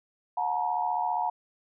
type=tone cluster; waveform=sine; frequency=724 / 874 / 949 Hz; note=F#5 / A5 / A#5; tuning=-38 / -12 / +31 cents; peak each=-30 dBFS; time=0.37-1.3 s; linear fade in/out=5 ms; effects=none